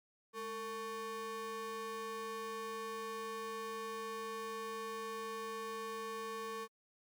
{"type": "ring-modulated tone", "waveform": "square", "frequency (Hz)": 331, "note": "E4", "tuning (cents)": 7, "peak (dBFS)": -38, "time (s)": [0.33, 6.68], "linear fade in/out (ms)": 50, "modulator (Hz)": 783, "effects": ["MP3 96 kbps"]}